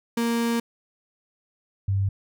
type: tone pair in turn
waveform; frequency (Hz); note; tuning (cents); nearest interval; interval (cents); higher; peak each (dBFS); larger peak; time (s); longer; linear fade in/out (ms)
35% pulse / sine; 233.1 / 98.01; A#3 / G2; 0 / 0; octave + minor third; 1500; first; -20; neither; 0.17-0.6 / 1.88-2.09; first; 5
effects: none